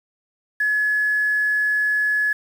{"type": "tone with quantisation", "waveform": "sine", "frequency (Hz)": 1700, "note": "G#6", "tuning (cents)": 40, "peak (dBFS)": -17, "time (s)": [0.6, 2.33], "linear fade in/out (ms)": 5, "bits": 7, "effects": []}